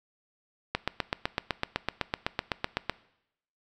click train, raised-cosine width 0.3 ms, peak -10 dBFS, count 18, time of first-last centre 0.75-2.896 s, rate 7.92 Hz, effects noise-tail reverb RT60 0.8 s tail -20 dB re dry

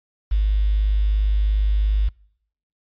sine tone with quantisation, 51.4 Hz, G#1, 17 cents flat, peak -15 dBFS, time 0.31-2.09 s, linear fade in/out 10 ms, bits 7, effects noise-tail reverb RT60 0.7 s tail -26 dB re dry + resampled to 11025 Hz

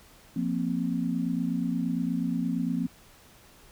sine chord, F suspended fourth, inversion none, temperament equal, 174.61 / 233.1 / 261.6 Hz, F3 / Bb3 / C4, 0 / 0 / 0 cents, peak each -30 dBFS, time 0.36-2.87 s, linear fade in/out 5 ms, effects pink hiss -55 dBFS RMS until 3.71 s

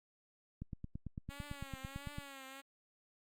click train, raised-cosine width 5 ms, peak -30 dBFS, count 15, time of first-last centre 0.62-2.184 s, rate 8.95 Hz
5% pulse tone with vibrato, 277.2 Hz, C#4, in tune, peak -38 dBFS, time 1.29-2.62 s, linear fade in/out 20 ms, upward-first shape triangle, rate 1.5 Hz, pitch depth 92 cents each way
effects Opus 48 kbps

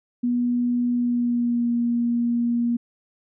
sine tone with pitch glide, 243 to 237.2 Hz, B3 to A#3, -28 to +30 cents, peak -19 dBFS, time 0.23-2.77 s, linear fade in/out 10 ms, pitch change -42 cents, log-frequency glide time 0.93-1.71 s, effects none

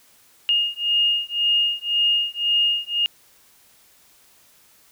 sine beating tone pair, 2843 / 2844.9 Hz, F7 / F7, +30 / +31 cents, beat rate 1.9 Hz, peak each -21 dBFS, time 0.49-3.06 s, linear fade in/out 0 ms, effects white hiss -55 dBFS RMS until 4.91 s

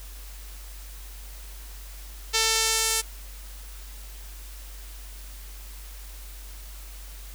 sawtooth tone with band-pass filter sweep, 445.7 Hz, A4, 22 cents sharp, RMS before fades -24 dBFS, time 2.33-3.02 s, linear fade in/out 20 ms, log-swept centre 5300 to 8700 Hz, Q 1.1, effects added 48 Hz sine -39 dBFS peak until 7.34 s + white hiss -47 dBFS RMS until 7.34 s

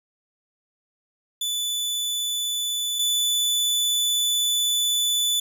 sawtooth tone pair in turn, 3484 / 3484 Hz, A7 / A7, -18 / -18 cents, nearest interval unison, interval 0 cents, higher neither, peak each -21 / -17 dBFS, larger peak second, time 1.41-2.99 / 2.99-5.4 s, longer second, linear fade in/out 5 ms, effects none

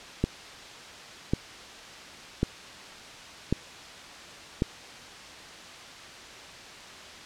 click train, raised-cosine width 3 ms, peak -10 dBFS, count 5, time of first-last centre 0.24-4.621 s, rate 0.913 Hz, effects white hiss -44 dBFS RMS until 7.25 s + low-pass 5000 Hz 12 dB/octave

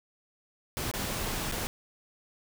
pink noise with dropouts, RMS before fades -33 dBFS, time 0.77-1.67 s, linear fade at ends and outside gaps 0 ms, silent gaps 0.914-0.938 / 1.515-1.522 s, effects none

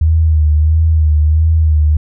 sine tone with vibrato, 78.1 Hz, D#2, 7 cents sharp, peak -7 dBFS, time 0.01-1.97 s, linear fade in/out 5 ms, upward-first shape sine, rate 1.5 Hz, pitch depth 54 cents each way, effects none

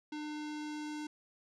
square tone with low-pass filter sweep, 301.3 Hz, D4, 44 cents sharp, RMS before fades -41 dBFS, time 0.12-1.07 s, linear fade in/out 5 ms, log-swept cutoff 4700 to 7100 Hz, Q 1.2, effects none

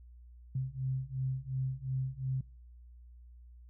sine beating tone pair, 130 / 132.8 Hz, C3 / C3, -11 / +26 cents, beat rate 2.8 Hz, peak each -36 / -35 dBFS, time 0.55-2.41 s, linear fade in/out 5 ms, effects noise-tail reverb RT60 0.4 s tail -25 dB re dry + added 60 Hz sine -51 dBFS peak until 3.69 s

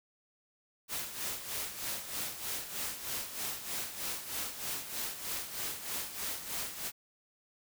white noise with tremolo, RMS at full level -36 dBFS, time 0.88-6.92 s, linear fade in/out 50 ms, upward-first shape sine, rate 3.2 Hz, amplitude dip 65%, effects none

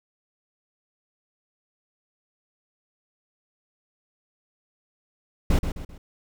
brown noise with echo, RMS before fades -18 dBFS, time 5.5-5.59 s, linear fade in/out 5 ms, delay 130 ms, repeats 3, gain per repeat -8 dB, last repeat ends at 5.98 s, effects none

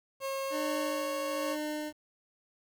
30% pulse tone with pitch glide, 541 to 551.4 Hz, C#5 to C#5, -42 to -9 cents, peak -30 dBFS, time 0.2-1.57 s, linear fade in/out 50 ms, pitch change +33 cents, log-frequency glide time 0.47-0.69 s
25% pulse tone with tremolo, 302.4 Hz, D#4, 49 cents flat, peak -29 dBFS, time 0.5-1.93 s, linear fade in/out 50 ms, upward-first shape sine, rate 1.1 Hz, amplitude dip 55%
effects 10-bit

